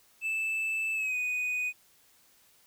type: tone with pitch glide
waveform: triangle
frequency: 2634 to 2486 Hz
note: E7 to D#7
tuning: -2 to -2 cents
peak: -27 dBFS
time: 0.21-1.73 s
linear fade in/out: 50 ms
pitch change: -100 cents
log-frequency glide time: 0.94-1.16 s
effects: white hiss -63 dBFS RMS until 2.66 s